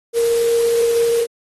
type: tone in noise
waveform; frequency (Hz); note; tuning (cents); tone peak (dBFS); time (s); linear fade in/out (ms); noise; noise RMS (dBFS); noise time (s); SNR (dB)
sine; 466.2; A#4; 0; -13; 0.13-1.27; 50; white; -29; 0.13-1.27; +13
effects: AAC 32 kbps